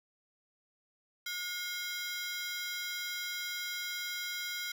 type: ring-modulated tone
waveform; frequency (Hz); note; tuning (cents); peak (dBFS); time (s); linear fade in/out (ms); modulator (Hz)
20% pulse; 1788; A6; +27; -28; 1.26-4.72; 5; 351
effects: none